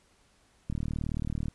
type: click train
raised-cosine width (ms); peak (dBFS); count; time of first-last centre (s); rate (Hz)
5; -20; 31; 0.7-1.483; 38.3
effects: pink hiss -65 dBFS RMS until 1.54 s + resampled to 24000 Hz